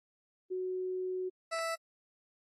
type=tone pair in turn; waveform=sine / 20% pulse; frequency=369.8 / 658.9 Hz; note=F#4 / E5; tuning=-1 / -1 cents; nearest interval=minor seventh; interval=1000 cents; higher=second; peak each=-33 / -28 dBFS; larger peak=second; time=0.5-1.3 / 1.51-1.76 s; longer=first; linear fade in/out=20 ms; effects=low-pass 11000 Hz 12 dB/octave + AAC 32 kbps